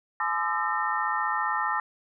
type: tone cluster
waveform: sine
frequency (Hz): 851 / 1024 / 1212 / 1327 / 1822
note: G#5 / C6 / D#6 / E6 / A#6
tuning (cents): +42 / -38 / -46 / +11 / -40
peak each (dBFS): -31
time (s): 0.2-1.8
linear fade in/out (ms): 2
effects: none